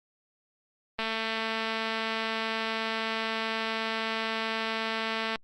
click train, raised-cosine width 0.3 ms, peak -15 dBFS, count 975, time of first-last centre 0.99-5.358 s, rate 223 Hz, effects Opus 24 kbps

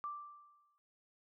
sine tone with exponential decay, 1174.7 Hz, D6, in tune, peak -37 dBFS, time 0.04-0.78 s, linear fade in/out 0 ms, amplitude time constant 160 ms, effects none

